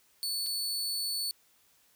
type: tone with dropouts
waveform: sawtooth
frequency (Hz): 4453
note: C#8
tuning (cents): +7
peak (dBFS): -28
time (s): 0.23-1.31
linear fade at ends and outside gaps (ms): 0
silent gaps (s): 0.463-0.467
effects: white hiss -66 dBFS RMS until 1.95 s